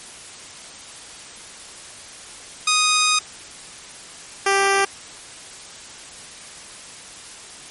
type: tone pair in turn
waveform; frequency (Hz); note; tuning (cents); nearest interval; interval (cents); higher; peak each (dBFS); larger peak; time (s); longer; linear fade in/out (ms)
10% pulse; 1244.5 / 393.4; D#6 / G4; 0 / +6; octave + minor sixth; 1994; first; -7; neither; 2.67-3.19 / 4.46-4.85; first; 5
effects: white hiss -39 dBFS RMS until 7.7 s + MP3 48 kbps